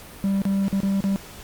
triangle tone with dropouts, 196 Hz, G3, in tune, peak -17 dBFS, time 0.24-1.16 s, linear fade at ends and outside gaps 0 ms, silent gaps 0.418-0.453 / 0.682-0.727 / 0.803-0.832 / 1.005-1.04 s, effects pink hiss -42 dBFS RMS until 1.43 s + Opus 48 kbps

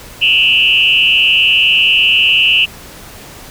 sine tone with frequency modulation, 2794 Hz, F7, in tune, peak -7 dBFS, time 0.21-2.66 s, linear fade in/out 20 ms, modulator 138 Hz, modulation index 1.6, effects pink hiss -34 dBFS RMS until 3.5 s

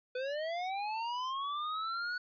square linear sweep, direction up, 493.9 to 1478 Hz, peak -35 dBFS, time 0.15-2.18 s, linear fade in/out 5 ms, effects resampled to 11025 Hz

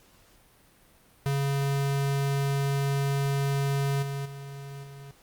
square tone with level steps, 139.2 Hz, C#3, 8 cents sharp, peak -25 / -31 / -39 / -43 dBFS, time 1.26-5.11 s, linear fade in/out 0 ms, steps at 4.02 / 4.25 / 4.83 s, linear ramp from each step 10 ms, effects pink hiss -59 dBFS RMS until 5.22 s + Opus 48 kbps

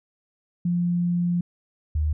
sine tone pair in turn, 174.61 / 76.4 Hz, F3 / D#2, 0 / -31 cents, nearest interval octave + major second, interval 1431 cents, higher first, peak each -20 / -20 dBFS, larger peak neither, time 0.65-1.41 / 1.95-2.13 s, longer first, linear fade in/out 5 ms, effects none

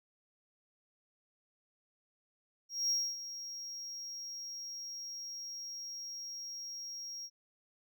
triangle tone with ADSR envelope, 5600 Hz, F8, 4 cents sharp, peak -27 dBFS, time 2.69-7.3 s, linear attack 210 ms, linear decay 260 ms, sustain -13 dB, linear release 53 ms, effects none

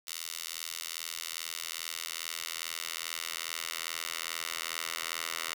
10% pulse tone with high-pass filter sweep, 82.41 Hz, E2, in tune, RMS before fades -38 dBFS, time 0.07-5.54 s, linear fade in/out 5 ms, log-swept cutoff 3800 to 1700 Hz, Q 0.74, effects none

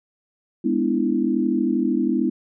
sine chord, E dominant seventh, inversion first, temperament just, 206 / 247.2 / 296.7 / 329.6 Hz, G#3 / B3 / D4 / E4, -14 / +2 / +18 / 0 cents, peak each -25 / -22 / -25 / -23 dBFS, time 0.64-2.3 s, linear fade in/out 10 ms, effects none

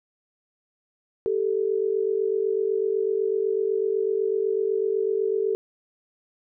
sine tone pair together, 392 / 440 Hz, G4 / A4, 0 / 0 cents, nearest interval major second, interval 200 cents, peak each -24 dBFS, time 1.26-5.55 s, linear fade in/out 0 ms, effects none

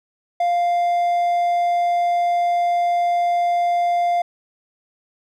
triangle tone, 698.5 Hz, F5, in tune, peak -14 dBFS, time 0.4-4.22 s, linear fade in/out 5 ms, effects none

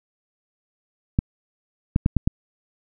clicks, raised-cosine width 5 ms, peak -5 dBFS, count 5, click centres 1.189 / 1.961 / 2.061 / 2.167 / 2.275 s, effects none

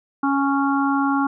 harmonic tone, 277.2 Hz, C#4, in tune, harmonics 1 / 3 / 4 / 5, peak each -19 / -24 / -25 / -26 dBFS, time 0.23-1.27 s, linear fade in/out 5 ms, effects none

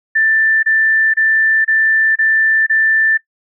sine tone bursts, 1772 Hz, A6, 12 cents sharp, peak -10 dBFS, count 6, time 0.15-3.175 s, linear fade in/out 10 ms, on 480 ms, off 29 ms, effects noise-tail reverb RT60 0.1 s tail -19 dB re dry

